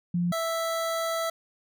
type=tone pair in turn; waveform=sine / 25% pulse; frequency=174.61 / 659.2 Hz; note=F3 / E5; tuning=0 / 0 cents; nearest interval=octave + major seventh; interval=2300 cents; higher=second; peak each=-23 dBFS; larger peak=neither; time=0.14-0.32 / 0.32-1.3 s; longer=second; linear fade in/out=5 ms; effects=none